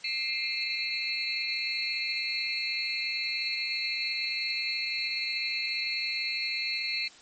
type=tone cluster; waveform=sine; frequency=2108 / 2399 / 2629 / 4037 / 4323 Hz; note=C7 / D7 / E7 / B7 / C#8; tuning=+12 / +36 / -5 / +37 / -44 cents; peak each=-34 / -38 / -36 / -36 / -33 dBFS; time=0.04-7.08 s; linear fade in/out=5 ms; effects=white hiss -53 dBFS RMS until 7.21 s + MP3 32 kbps